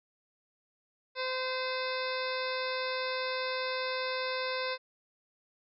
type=harmonic tone; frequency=515 Hz; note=C5; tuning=28 cents flat; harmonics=1 / 2 / 3 / 4 / 5 / 7 / 8 / 9 / 10; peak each=-35 / -38 / -40 / -41 / -42 / -43 / -44 / -45 / -45 dBFS; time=1.15-4.78 s; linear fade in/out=50 ms; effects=none